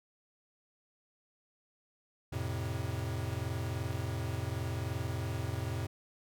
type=chord; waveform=square; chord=F major; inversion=none; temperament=equal; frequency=87.31 / 110 / 130.81 Hz; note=F2 / A2 / C3; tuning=0 / 0 / 0 cents; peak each=-39 / -38 / -40 dBFS; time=2.32-5.87 s; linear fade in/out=10 ms; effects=none